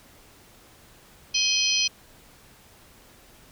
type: harmonic tone with a mistuned harmonic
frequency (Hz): 841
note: G#5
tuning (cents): +22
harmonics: 3 / 4 / 5 / 6 / 7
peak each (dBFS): -27 / -27 / -27 / -27 / -27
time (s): 1.34-1.88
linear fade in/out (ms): 10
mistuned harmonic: 4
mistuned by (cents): -110
effects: pink hiss -53 dBFS RMS until 3.51 s